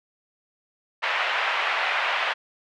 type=band-pass noise; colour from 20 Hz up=white; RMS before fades=-25 dBFS; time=1.02-2.34 s; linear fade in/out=20 ms; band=620 to 2700 Hz; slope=24 dB/octave; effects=none